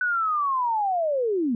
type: linear sweep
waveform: sine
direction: down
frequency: 1499 to 220 Hz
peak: -21 dBFS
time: 0.01-1.55 s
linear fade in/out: 2 ms
effects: none